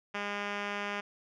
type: tone with low-pass filter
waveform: 5% pulse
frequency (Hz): 203.8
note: G#3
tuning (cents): -32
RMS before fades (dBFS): -36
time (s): 0.14-1.01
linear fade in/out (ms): 10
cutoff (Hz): 3300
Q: 1.2
effects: none